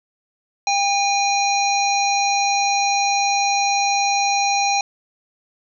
harmonic tone with a mistuned harmonic, 816 Hz, G#5, 31 cents flat, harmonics 1 / 3 / 5 / 7 / 8, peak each -18 / -23 / -25 / -26 / -31 dBFS, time 0.67-4.81 s, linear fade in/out 2 ms, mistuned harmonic 1, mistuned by -37 cents, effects none

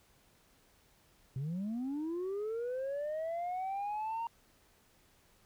sine linear sweep, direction up, 125.1 to 932.3 Hz, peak -32 dBFS, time 1.36-4.27 s, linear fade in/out 2 ms, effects tanh soft clip ceiling -33 dBFS + pink hiss -67 dBFS RMS until 5.45 s

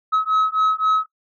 sine beating tone pair, 1280 / 1283.8 Hz, D#6 / E6, +49 / -46 cents, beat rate 3.8 Hz, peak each -17 dBFS, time 0.12-1.06 s, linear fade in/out 20 ms, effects noise-tail reverb RT60 0.1 s tail -20 dB re dry + tanh soft clip ceiling -13 dBFS

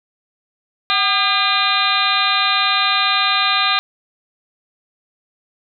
harmonic tone with a mistuned harmonic, 403.1 Hz, G4, 48 cents sharp, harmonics 2 / 3 / 4 / 5 / 6 / 7 / 8 / 9 / 10, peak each -24 / -19 / -24 / -27 / -22 / -27 / -28 / -21 / -21 dBFS, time 0.9-3.79 s, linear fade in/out 0 ms, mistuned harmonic 2, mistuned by -92 cents, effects none

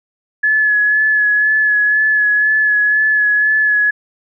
sine tone with vibrato, 1707 Hz, G#6, 47 cents sharp, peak -10 dBFS, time 0.43-3.91 s, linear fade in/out 10 ms, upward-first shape sine, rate 2 Hz, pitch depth 23 cents each way, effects none

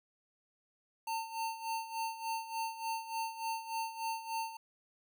square tone with tremolo, 900 Hz, A5, 39 cents sharp, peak -34 dBFS, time 1.07-4.57 s, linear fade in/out 5 ms, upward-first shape sine, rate 3.4 Hz, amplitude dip 75%, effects none

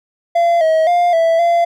triangle tone with pitch steps, 684 / 638 / 702 / 660 / 685 Hz, F5 / D#5 / F5 / E5 / F5, -36 / +43 / +9 / +2 / -34 cents, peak -8 dBFS, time 0.35-1.65 s, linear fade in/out 10 ms, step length 260 ms, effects none

